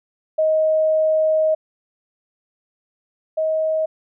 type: tone pair in turn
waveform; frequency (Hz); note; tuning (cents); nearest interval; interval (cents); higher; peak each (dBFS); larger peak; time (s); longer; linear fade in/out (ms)
sine; 628 / 632; D#5 / D#5; +16 / +27; unison; 11; second; -14 / -17; first; 0.38-1.55 / 3.37-3.86; first; 10
effects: none